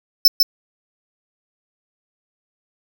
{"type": "tone with echo", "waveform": "square", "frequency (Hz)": 5290, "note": "E8", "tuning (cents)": 5, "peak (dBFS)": -7, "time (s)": [0.25, 0.28], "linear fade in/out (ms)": 2, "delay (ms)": 150, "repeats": 1, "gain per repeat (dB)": -4, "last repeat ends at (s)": 0.43, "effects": []}